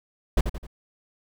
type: noise with echo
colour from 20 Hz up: brown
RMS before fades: -17 dBFS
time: 0.37-0.41 s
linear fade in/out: 5 ms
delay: 86 ms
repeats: 3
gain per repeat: -7 dB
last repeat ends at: 0.668 s
effects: none